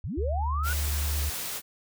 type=linear sweep; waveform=sine; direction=up; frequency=58.27 to 1504 Hz; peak=-30 dBFS; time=0.04-0.73 s; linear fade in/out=0 ms
type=tone; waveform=sine; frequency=73.42 Hz; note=D2; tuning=in tune; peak=-26 dBFS; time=0.17-1.3 s; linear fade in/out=10 ms
type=noise; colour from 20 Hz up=white; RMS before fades=-34 dBFS; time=0.63-1.62 s; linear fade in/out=50 ms
effects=none